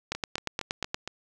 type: two click trains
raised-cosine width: 0.2 ms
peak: -17 / -11 dBFS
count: 5 / 8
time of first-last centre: 0.15-1.076 / 0.12-0.944 s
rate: 4.32 / 8.49 Hz
effects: none